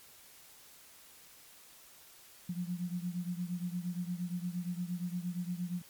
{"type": "beating tone pair", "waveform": "sine", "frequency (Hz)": [174.61, 183.21], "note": ["F3", "F#3"], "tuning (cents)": [0, -17], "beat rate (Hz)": 8.6, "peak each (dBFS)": [-36, -39], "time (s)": [2.49, 5.82], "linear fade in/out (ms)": 5, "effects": ["white hiss -57 dBFS RMS until 5.89 s", "MP3 96 kbps"]}